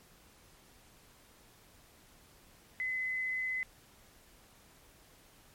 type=tone; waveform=sine; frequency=2029 Hz; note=B6; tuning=46 cents sharp; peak=-32 dBFS; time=2.8-3.63 s; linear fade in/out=0 ms; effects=pink hiss -61 dBFS RMS until 5.54 s + MP3 64 kbps